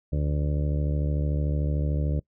harmonic tone, 73.42 Hz, D2, in tune, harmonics 1 / 2 / 3 / 4 / 5 / 6 / 7 / 8, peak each -25 / -27 / -40 / -36 / -43 / -42 / -41 / -41 dBFS, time 0.12-2.2 s, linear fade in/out 10 ms, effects noise-tail reverb RT60 0.1 s tail -23 dB re dry

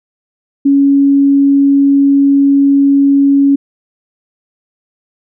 sine tone, 278.7 Hz, C#4, 9 cents sharp, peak -5 dBFS, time 0.65-3.56 s, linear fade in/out 10 ms, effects none

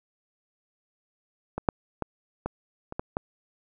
clicks, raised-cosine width 1 ms, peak -16 / -6 / -14 / -15 / -22 / -15 / -13 dBFS, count 7, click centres 1.58 / 1.688 / 2.023 / 2.46 / 2.924 / 2.995 / 3.169 s, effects none

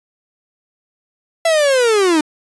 45% pulse linear sweep, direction down, 674 to 295.4 Hz, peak -11 dBFS, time 1.45-2.21 s, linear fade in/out 5 ms, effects resampled to 24000 Hz

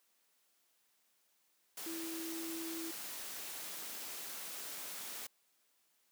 sine tone in noise, 328.5 Hz, E4, 6 cents flat, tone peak -41 dBFS, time 1.86-2.91 s, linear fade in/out 5 ms, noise white, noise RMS -45 dBFS, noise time 1.77-5.27 s, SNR +1 dB, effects white hiss -75 dBFS RMS until 6.11 s + high-pass 200 Hz 12 dB/octave

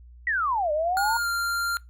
sine exponential two-way sweep, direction down then up, 1975.5 to 587.3 to 942 Hz, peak -22 dBFS, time 0.27-1.17 s, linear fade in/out 2 ms, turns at 0.72 s
square tone with pitch glide, 1430 to 1390.9 Hz, F6 to F6, +41 to -7 cents, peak -25 dBFS, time 0.97-1.77 s, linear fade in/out 0 ms, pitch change -48 cents, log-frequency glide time 1.16-1.27 s
effects noise-tail reverb RT60 0.2 s tail -21 dB re dry + added 60 Hz sine -45 dBFS peak until 1.89 s

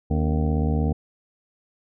harmonic tone with a mistuned harmonic, 76.8 Hz, D#2, 22 cents flat, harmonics 1 / 2 / 3 / 4 / 5 / 6 / 7 / 8 / 9 / 10, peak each -22 / -25 / -27 / -31 / -41 / -32 / -43 / -44 / -40 / -37 dBFS, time 0.1-0.93 s, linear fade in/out 10 ms, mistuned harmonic 4, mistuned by -110 cents, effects none

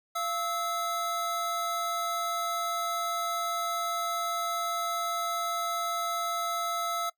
square tone pair together, 690 / 1302.5 Hz, F5 / E6, -21 / -21 cents, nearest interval major seventh, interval 1100 cents, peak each -35 / -31 dBFS, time 0.15-7.1 s, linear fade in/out 10 ms, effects noise-tail reverb RT60 0.1 s tail -21 dB re dry

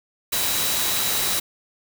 sine tone in noise, 3901 Hz, B7, 22 cents flat, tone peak -30 dBFS, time 0.32-1.4 s, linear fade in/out 10 ms, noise white, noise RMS -23 dBFS, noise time 0.32-1.4 s, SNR -10 dB, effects none

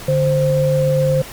sine tone pair together, 146.83 / 523.2 Hz, D3 / C5, 0 / 0 cents, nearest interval octave + minor seventh, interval 2200 cents, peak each -16 / -15 dBFS, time 0.08-1.22 s, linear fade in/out 5 ms, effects pink hiss -34 dBFS RMS until 1.32 s + Opus 48 kbps

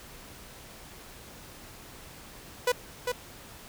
sawtooth tone with echo, 493.9 Hz, B4, in tune, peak -18 dBFS, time 2.67-2.72 s, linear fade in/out 5 ms, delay 400 ms, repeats 1, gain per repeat -5 dB, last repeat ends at 3.12 s, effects pink hiss -48 dBFS RMS until 3.68 s

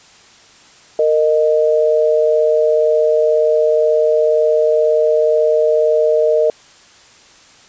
sine tone pair together, 461 / 617.7 Hz, A#4 / D#5, -19 / -13 cents, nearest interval perfect fourth, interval 506 cents, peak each -13 dBFS, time 0.99-6.5 s, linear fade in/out 2 ms, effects white hiss -45 dBFS RMS until 7.68 s + resampled to 16000 Hz

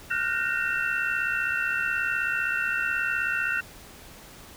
sine tone cluster, 1404 / 1463 / 1539 / 1848 / 2704 Hz, F6 / F#6 / G6 / A#6 / E7, +9 / -20 / -32 / -16 / +43 cents, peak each -31 / -30 / -30 / -32 / -31 dBFS, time 0.1-3.61 s, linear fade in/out 10 ms, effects pink hiss -47 dBFS RMS until 4.56 s

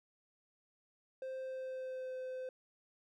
triangle tone with pitch glide, 523.3 to 514.3 Hz, C5 to C5, 0 to -30 cents, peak -38 dBFS, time 1.22-2.49 s, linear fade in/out 2 ms, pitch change -30 cents, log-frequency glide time 1.39-2.15 s, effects none

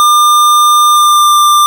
square tone with pitch glide, 1200 to 1189.6 Hz, D6 to D6, +37 to +22 cents, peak -5 dBFS, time 0-1.66 s, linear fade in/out 0 ms, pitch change -15 cents, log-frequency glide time 0.92-1.38 s, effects none

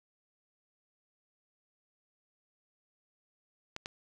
clicks, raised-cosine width 0.2 ms, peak -21 dBFS, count 2, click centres 3.764 / 3.859 s, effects none

